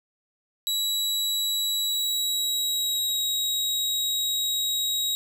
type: tone with pitch glide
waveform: sawtooth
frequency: 3900 to 3813 Hz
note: B7 to A#7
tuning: -23 to +38 cents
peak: -21 dBFS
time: 0.67-5.15 s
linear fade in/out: 0 ms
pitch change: -39 cents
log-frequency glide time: 1.85-3.23 s
effects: none